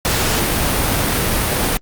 pink noise, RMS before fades -17 dBFS, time 0.05-1.77 s, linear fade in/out 0 ms, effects Opus 48 kbps

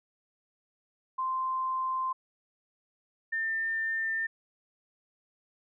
sine tone pair in turn, 1042 / 1799.1 Hz, C6 / A6, -7 / +38 cents, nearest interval major sixth, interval 945 cents, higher second, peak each -28 dBFS, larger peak neither, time 1.18-2.13 / 3.32-4.27 s, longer neither, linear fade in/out 10 ms, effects none

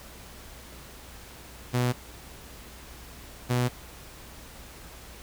sawtooth tone pair in turn, 123.47 / 123.47 Hz, B2 / B2, 0 / 0 cents, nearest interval unison, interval 0 cents, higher neither, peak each -19 dBFS, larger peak neither, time 1.73-1.93 / 3.49-3.69 s, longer neither, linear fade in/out 20 ms, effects added 60 Hz sine -50 dBFS peak until 5.22 s + pink hiss -47 dBFS RMS until 5.22 s

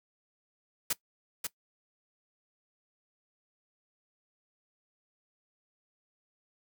white noise with echo, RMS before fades -29 dBFS, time 0.9-0.93 s, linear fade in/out 5 ms, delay 540 ms, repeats 1, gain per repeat -5 dB, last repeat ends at 1.47 s, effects noise-tail reverb RT60 0.1 s tail -20 dB re dry

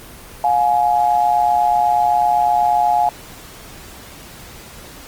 sine tone pair together, 712 / 840 Hz, F5 / G#5, +33 / +19 cents, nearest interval minor third, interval 286 cents, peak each -15 dBFS, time 0.44-3.09 s, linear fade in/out 2 ms, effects pink hiss -38 dBFS RMS until 5.07 s + Opus 24 kbps

